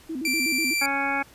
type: tone with vibrato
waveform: sine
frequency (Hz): 288.2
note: D4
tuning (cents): -33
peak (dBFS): -28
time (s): 0.09-0.74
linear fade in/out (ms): 10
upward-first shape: square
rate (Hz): 8.1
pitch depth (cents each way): 200
type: tone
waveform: sawtooth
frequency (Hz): 2349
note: D7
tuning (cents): 0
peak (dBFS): -19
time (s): 0.25-0.86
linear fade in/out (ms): 2
type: harmonic tone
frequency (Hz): 277.2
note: C#4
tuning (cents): 0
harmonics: 1 / 2 / 3 / 4 / 5 / 6 / 8 / 9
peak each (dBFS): -32 / -36 / -28 / -37 / -31 / -31 / -28 / -36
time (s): 0.81-1.23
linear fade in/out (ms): 10
effects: pink hiss -52 dBFS RMS until 1.34 s + resampled to 32000 Hz